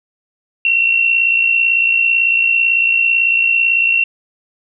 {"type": "tone pair together", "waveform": "sine", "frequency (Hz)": [2673, 2731], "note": ["E7", "F7"], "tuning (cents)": [23, -39], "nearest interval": "unison", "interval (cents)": 38, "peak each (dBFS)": [-19, -11], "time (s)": [0.65, 4.04], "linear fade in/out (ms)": 2, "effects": []}